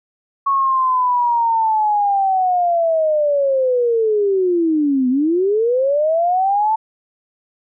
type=linear two-way sweep; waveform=sine; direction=down then up; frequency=1108.7 to 247.3 to 890 Hz; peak=-13 dBFS; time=0.46-6.76 s; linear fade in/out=10 ms; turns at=5.09 s; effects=none